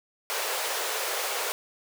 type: high-pass noise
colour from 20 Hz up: pink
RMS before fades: -30 dBFS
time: 0.3-1.52 s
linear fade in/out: 0 ms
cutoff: 420 Hz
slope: 48 dB/octave
effects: none